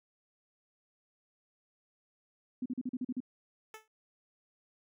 sine tone bursts, 252 Hz, B3, 35 cents sharp, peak -32 dBFS, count 8, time 2.62-3.204 s, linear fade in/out 5 ms, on 38 ms, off 40 ms
10% pulse tone with exponential decay, 436.4 Hz, A4, 14 cents flat, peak -34 dBFS, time 3.74-3.88 s, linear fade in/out 2 ms, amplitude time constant 30 ms
effects none

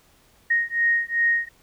sine beating tone pair, 1864.7 / 1867.3 Hz, A#6 / A#6, 0 / +2 cents, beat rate 2.6 Hz, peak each -22 dBFS, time 0.5-1.49 s, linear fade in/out 10 ms, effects pink hiss -58 dBFS RMS until 1.62 s

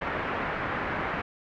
white low-pass noise, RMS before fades -31 dBFS, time 0.01-1.22 s, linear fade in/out 10 ms, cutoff 1900 Hz, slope 24 dB/octave, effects none

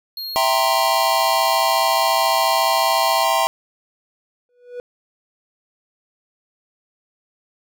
square tone, 4274 Hz, C8, 36 cents sharp, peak -27 dBFS, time 0.17-3.24 s, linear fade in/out 2 ms
square chord, C dominant seventh, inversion first, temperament equal, 659.3 / 784 / 932.3 / 1046.5 Hz, E5 / G5 / Bb5 / C6, 0 / 0 / 0 / 0 cents, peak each -22 dBFS, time 0.36-3.47 s, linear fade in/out 0 ms
triangle tone with exponential growth, 489.5 Hz, B4, 15 cents flat, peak -23 dBFS, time 4.49-4.8 s, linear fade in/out 1 ms, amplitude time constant 66 ms
effects none

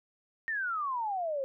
sine exponential sweep, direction down, 1864.7 to 523.3 Hz, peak -30 dBFS, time 0.48-1.44 s, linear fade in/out 0 ms, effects none

